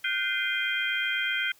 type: tone cluster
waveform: sine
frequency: 1436 / 1544 / 2070 / 2434 / 3181 Hz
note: F6 / G6 / C7 / D#7 / G7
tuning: +48 / -27 / -19 / -39 / +25 cents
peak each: -35 / -30 / -31 / -34 / -32 dBFS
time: 0.04-1.52 s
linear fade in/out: 5 ms
effects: white hiss -59 dBFS RMS until 1.59 s